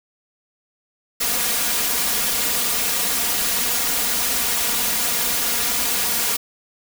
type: noise with comb filter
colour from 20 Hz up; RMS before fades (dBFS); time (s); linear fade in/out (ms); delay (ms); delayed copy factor
white; -21; 1.2-6.37; 10; 4.2; +0.95
effects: none